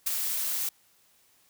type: noise with ADSR envelope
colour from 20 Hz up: blue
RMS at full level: -24 dBFS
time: 0.06-0.69 s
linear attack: 13 ms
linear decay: 7 ms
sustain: -6 dB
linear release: 3 ms
effects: white hiss -64 dBFS RMS until 1.49 s